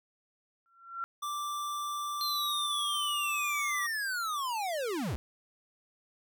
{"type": "tone with exponential growth", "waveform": "sine", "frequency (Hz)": 1363, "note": "F6", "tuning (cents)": -43, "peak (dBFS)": -30, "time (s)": [0.66, 1.04], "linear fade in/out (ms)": 0, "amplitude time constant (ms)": 82}
{"type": "tone", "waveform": "square", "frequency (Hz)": 1174.7, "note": "D6", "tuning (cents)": 0, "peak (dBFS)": -34, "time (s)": [1.22, 3.87], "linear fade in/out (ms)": 10}
{"type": "linear sweep", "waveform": "square", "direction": "down", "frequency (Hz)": [4186, 55.3], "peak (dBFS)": -32, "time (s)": [2.21, 5.16], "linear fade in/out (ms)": 0}
{"effects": []}